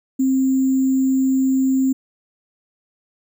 sine tone with sample-and-hold, 264.3 Hz, C4, 18 cents sharp, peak -14 dBFS, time 0.19-1.93 s, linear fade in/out 10 ms, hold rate 7350 Hz, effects none

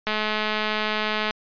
click train, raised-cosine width 0.3 ms, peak -9 dBFS, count 266, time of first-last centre 0.07-1.308 s, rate 214 Hz, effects resampled to 11025 Hz

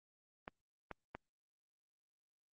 clicks, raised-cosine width 0.5 ms, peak -29 dBFS, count 3, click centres 0.479 / 0.913 / 1.15 s, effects Opus 32 kbps

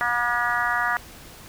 harmonic tone, 240.5 Hz, B3, 46 cents flat, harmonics 3 / 4 / 5 / 6 / 7 / 8, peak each -29 / -29 / -27 / -27 / -27 / -29 dBFS, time 0.01-0.97 s, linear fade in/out 0 ms, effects pink hiss -44 dBFS RMS until 1.48 s

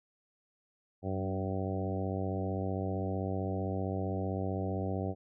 harmonic tone with a mistuned harmonic, 95.5 Hz, G2, 45 cents flat, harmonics 1 / 2 / 3 / 4 / 5 / 6 / 7 / 8, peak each -35 / -38 / -40 / -41 / -42 / -43 / -43 / -44 dBFS, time 1.02-5.15 s, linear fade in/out 50 ms, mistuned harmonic 2, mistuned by -16 cents, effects none

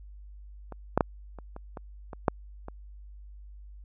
clicks, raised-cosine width 1 ms, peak -26 / -7 / -7 / -29 / -27 / -24 / -25 / -7 / -25 dBFS, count 9, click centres 0.723 / 0.976 / 1.008 / 1.387 / 1.564 / 1.772 / 2.132 / 2.282 / 2.684 s, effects added 50 Hz sine -44 dBFS peak until 3.84 s

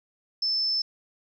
sine tone, 5274 Hz, E8, in tune, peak -23 dBFS, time 0.42-0.82 s, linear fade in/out 5 ms, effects 10-bit

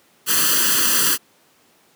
white noise with comb filter, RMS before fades -17 dBFS, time 0.26-1.18 s, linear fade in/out 50 ms, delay 0.66 ms, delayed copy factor +0.95, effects pink hiss -56 dBFS RMS until 1.95 s + high-pass 200 Hz 12 dB/octave

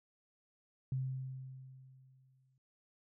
sine tone with exponential decay, 131.1 Hz, C3, 4 cents sharp, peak -32 dBFS, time 0.92-2.58 s, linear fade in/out 2 ms, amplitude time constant 360 ms, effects none

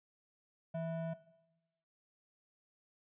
triangle ring-modulated tone, 410.2 Hz, G#4, 21 cents flat, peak -31 dBFS, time 0.74-1.14 s, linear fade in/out 10 ms, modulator 246 Hz, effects noise-tail reverb RT60 1.0 s tail -18 dB re dry + resampled to 8000 Hz

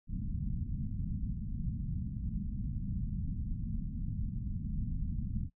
pink low-pass noise, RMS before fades -36 dBFS, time 0.07-5.5 s, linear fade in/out 50 ms, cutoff 230 Hz, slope 48 dB/octave, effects noise-tail reverb RT60 0.1 s tail -21 dB re dry

